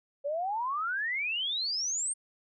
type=exponential sweep; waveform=sine; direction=up; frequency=550 to 8870 Hz; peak=-29 dBFS; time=0.24-2.14 s; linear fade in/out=20 ms; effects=none